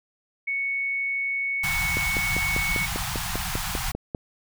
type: tone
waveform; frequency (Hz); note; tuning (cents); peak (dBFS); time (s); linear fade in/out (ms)
sine; 2217; C#7; 0; -24; 0.47-2.86; 10
type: band-stop noise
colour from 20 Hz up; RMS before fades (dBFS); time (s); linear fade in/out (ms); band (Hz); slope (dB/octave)
pink; -29; 1.63-3.92; 10; 190 to 710; 96
type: click train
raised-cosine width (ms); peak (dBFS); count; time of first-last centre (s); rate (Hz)
2; -15; 12; 1.97-4.148; 5.05
effects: none